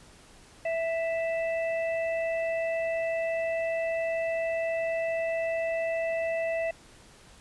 harmonic tone, 659.3 Hz, E5, in tune, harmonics 1 / 3 / 4, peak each -27 / -37 / -39 dBFS, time 0.65-6.71 s, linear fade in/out 5 ms, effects pink hiss -54 dBFS RMS until 7.4 s + resampled to 24000 Hz

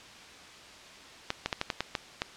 clicks, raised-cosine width 0.2 ms, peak -11 dBFS, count 8, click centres 1.304 / 1.46 / 1.528 / 1.614 / 1.702 / 1.806 / 1.952 / 2.219 s, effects white hiss -49 dBFS RMS until 2.36 s + low-pass 5000 Hz 12 dB/octave

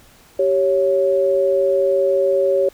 sine tone pair together, 388.4 / 554.4 Hz, G4 / C#5, -16 / 0 cents, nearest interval tritone, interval 616 cents, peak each -18 / -15 dBFS, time 0.39-2.69 s, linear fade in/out 5 ms, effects pink hiss -49 dBFS RMS until 2.73 s

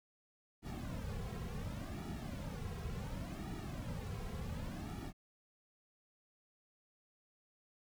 brown noise with flanger, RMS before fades -43 dBFS, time 0.62-5.13 s, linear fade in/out 50 ms, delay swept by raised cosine 1.9 to 3.4 ms, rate 0.69 Hz, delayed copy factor -0.85, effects none

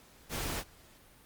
pink noise, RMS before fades -36 dBFS, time 0.29-0.64 s, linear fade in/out 50 ms, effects pink hiss -59 dBFS RMS until 1.25 s + Opus 48 kbps

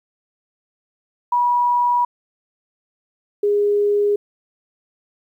sine tone pair in turn, 970 / 410.8 Hz, B5 / G#4, -31 / -19 cents, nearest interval octave + minor third, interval 1488 cents, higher first, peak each -14 dBFS, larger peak neither, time 1.32-2.05 / 3.43-4.16 s, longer neither, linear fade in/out 5 ms, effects 9-bit

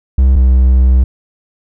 triangle tone pair in turn, 65.3 / 63.77 Hz, C2 / C2, -3 / -44 cents, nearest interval unison, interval 41 cents, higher first, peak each -3 dBFS, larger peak neither, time 0.18-0.36 / 0.36-1.04 s, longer second, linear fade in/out 5 ms, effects none

